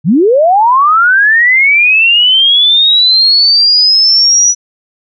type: linear sweep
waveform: sine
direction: up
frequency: 131 to 5910 Hz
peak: -4 dBFS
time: 0.04-4.55 s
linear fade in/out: 50 ms
effects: none